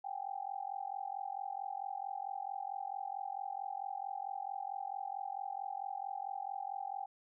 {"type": "tone with amplitude modulation", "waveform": "sine", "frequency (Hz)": 788, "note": "G5", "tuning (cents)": 9, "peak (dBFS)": -34, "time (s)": [0.04, 7.06], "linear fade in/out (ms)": 10, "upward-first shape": "sine", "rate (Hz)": 44.5, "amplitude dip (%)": 100, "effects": []}